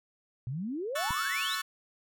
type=exponential sweep; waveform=sine; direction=up; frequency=116.54 to 4188 Hz; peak=-32 dBFS; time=0.47-1.55 s; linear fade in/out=0 ms
type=chord; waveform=sawtooth; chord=F# minor seventh; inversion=second; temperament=equal; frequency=1108.7 / 1318.5 / 1480 / 1760 Hz; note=C#6 / E6 / F#6 / A6; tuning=0 / 0 / 0 / 0 cents; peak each=-33 / -35 / -34 / -33 dBFS; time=0.95-1.62 s; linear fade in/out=10 ms
type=click; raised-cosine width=5 ms; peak=-25 dBFS; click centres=1.107 s
effects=none